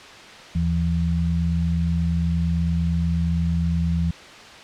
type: tone pair together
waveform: sine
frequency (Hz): 79.19 / 167.8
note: D#2 / E3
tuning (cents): +31 / +31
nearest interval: octave + minor second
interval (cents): 1300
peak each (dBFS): -22 / -21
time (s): 0.55-4.11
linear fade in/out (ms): 5
effects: white hiss -41 dBFS RMS until 4.63 s + low-pass 4000 Hz 12 dB/octave